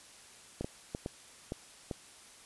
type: clicks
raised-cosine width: 2 ms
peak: -22 dBFS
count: 6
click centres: 0.61 / 0.645 / 0.949 / 1.061 / 1.521 / 1.912 s
effects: white hiss -55 dBFS RMS until 2.45 s + resampled to 24000 Hz